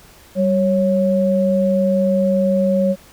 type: tone pair together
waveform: sine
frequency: 193.8 / 551 Hz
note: G3 / C#5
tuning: -20 / -11 cents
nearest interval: octave + tritone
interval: 1809 cents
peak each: -16 dBFS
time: 0.35-2.96 s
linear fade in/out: 50 ms
effects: pink hiss -46 dBFS RMS until 3.12 s